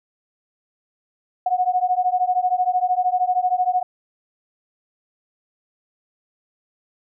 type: beating tone pair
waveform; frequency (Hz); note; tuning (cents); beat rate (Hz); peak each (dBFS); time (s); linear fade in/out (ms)
sine; 724 / 737; F#5 / F#5; -38 / -7; 13; -20; 1.46-3.83; 5
effects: none